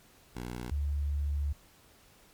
10% pulse / sine tone pair in turn, 60.8 / 72.1 Hz, B1 / D2, -26 / -31 cents, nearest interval minor third, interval 295 cents, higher second, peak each -29 / -28 dBFS, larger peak second, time 0.35-0.71 / 0.71-1.53 s, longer second, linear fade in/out 10 ms, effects pink hiss -60 dBFS RMS until 2.33 s + MP3 96 kbps

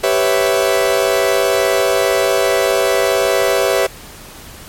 40% pulse chord, C# half-diminished seventh, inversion second, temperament equal, 392 / 493.9 / 554.4 / 659.3 Hz, G4 / B4 / C#5 / E5, 0 / 0 / 0 / 0 cents, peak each -17 dBFS, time 0.03-3.87 s, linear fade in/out 10 ms, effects pink hiss -36 dBFS RMS until 4.68 s + MP3 64 kbps

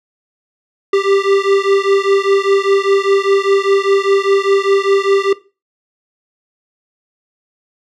square beating tone pair, 392 / 397 Hz, G4 / G4, 0 / +22 cents, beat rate 5 Hz, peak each -14 / -15 dBFS, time 0.93-5.33 s, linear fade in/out 5 ms, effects noise-tail reverb RT60 0.3 s tail -18 dB re dry + low-pass 4000 Hz 12 dB/octave

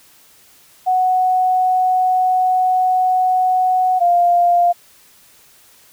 sine tone pair in turn, 740 / 699.8 Hz, F#5 / F5, 0 / +3 cents, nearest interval minor second, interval 97 cents, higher first, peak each -12 / -10 dBFS, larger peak second, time 0.86-4 / 4-4.73 s, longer first, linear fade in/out 20 ms, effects white hiss -49 dBFS RMS until 5.92 s

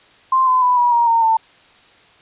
sine tone with pitch steps, 1046.5 / 1019.6 / 993.5 / 968 / 943.2 / 919 / 895.4 Hz, C6 / C6 / B5 / B5 / A#5 / A#5 / A5, 0 / -45 / +10 / -35 / +20 / -25 / +30 cents, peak -11 dBFS, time 0.32-1.37 s, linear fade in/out 5 ms, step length 150 ms, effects white hiss -49 dBFS RMS until 2.21 s + resampled to 8000 Hz

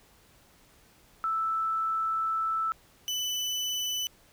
sine / 30% pulse tone pair in turn, 1318.5 / 2994 Hz, E6 / F#7, 0 / +20 cents, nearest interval octave + major second, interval 1420 cents, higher second, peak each -26 dBFS, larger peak neither, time 1.24-2.72 / 3.08-4.07 s, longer first, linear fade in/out 0 ms, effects pink hiss -60 dBFS RMS until 4.32 s

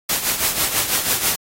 white noise with tremolo, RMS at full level -17 dBFS, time 0.09-1.36 s, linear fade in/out 5 ms, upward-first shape triangle, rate 6.1 Hz, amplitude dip 70%, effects AAC 48 kbps

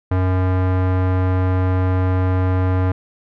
square tone with low-pass filter, 92.5 Hz, F#2, in tune, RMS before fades -17 dBFS, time 0.11-2.92 s, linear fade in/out 5 ms, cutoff 1400 Hz, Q 1, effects none

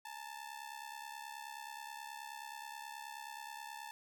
sawtooth ring-modulated tone, 880 Hz, A5, in tune, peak -39 dBFS, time 0.05-3.91 s, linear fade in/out 0 ms, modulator 34.7 Hz, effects none

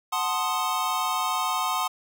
square chord, F# diminished seventh, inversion none, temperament equal, 740 / 880 / 1046.5 / 1244.5 Hz, F#5 / A5 / C6 / Eb6, 0 / 0 / 0 / 0 cents, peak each -32 / -32 / -29 / -30 dBFS, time 0.12-1.88 s, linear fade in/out 10 ms, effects none

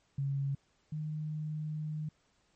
sine tone pair in turn, 138.59 / 153.49 Hz, C#3 / D#3, 0 / -23 cents, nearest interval major second, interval 177 cents, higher second, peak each -30 / -34 dBFS, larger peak first, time 0.18-0.55 / 0.92-2.09 s, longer second, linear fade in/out 5 ms, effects pink hiss -72 dBFS RMS until 2.55 s + MP3 32 kbps

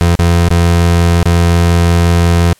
30% pulse tone with dropouts, 85.6 Hz, F2, 34 cents flat, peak -4 dBFS, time 0.01-2.53 s, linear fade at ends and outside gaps 0 ms, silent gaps 0.153-0.191 / 0.487-0.505 / 1.229-1.256 s, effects white hiss -48 dBFS RMS until 2.59 s + low-pass 12000 Hz 12 dB/octave

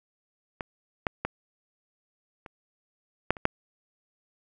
clicks, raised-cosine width 0.5 ms, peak -17 / -10 / -13 / -27 / -6 / -26 / -6 dBFS, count 7, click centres 0.608 / 1.068 / 1.25 / 2.462 / 3.306 / 3.368 / 3.454 s, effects none

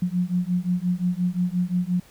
sine beating tone pair, 176.2 / 181.9 Hz, F3 / F#3, +16 / -29 cents, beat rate 5.7 Hz, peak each -24 dBFS, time 0.02-2 s, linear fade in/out 5 ms, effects pink hiss -53 dBFS RMS until 2.1 s

